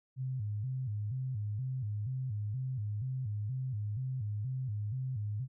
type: tone with vibrato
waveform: sine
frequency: 116.54 Hz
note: A#2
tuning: in tune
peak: -33 dBFS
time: 0.16-5.48 s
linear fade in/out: 50 ms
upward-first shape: square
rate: 2.1 Hz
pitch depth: 190 cents each way
effects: none